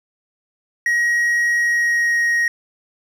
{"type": "tone with pitch glide", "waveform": "triangle", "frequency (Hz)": [1895, 1880.8], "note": ["A#6", "A#6"], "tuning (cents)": [28, 15], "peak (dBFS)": -13, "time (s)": [0.86, 2.48], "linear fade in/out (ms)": 2, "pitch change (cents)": -13, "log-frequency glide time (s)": [1.56, 2.17], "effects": []}